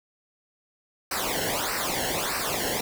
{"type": "noise with flanger", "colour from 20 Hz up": "pink", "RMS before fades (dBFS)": -28, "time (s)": [1.11, 2.81], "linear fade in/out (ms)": 5, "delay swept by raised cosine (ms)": [0.29, 0.84], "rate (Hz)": 1.6, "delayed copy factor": -0.85, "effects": []}